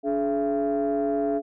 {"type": "tone cluster", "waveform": "sine", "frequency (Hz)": [288, 424.2, 676], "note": ["D4", "G#4", "E5"], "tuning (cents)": [-34, 37, 43], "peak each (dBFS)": -25, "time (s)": [0.03, 1.42], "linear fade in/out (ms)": 50, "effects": ["tanh soft clip ceiling -17 dBFS"]}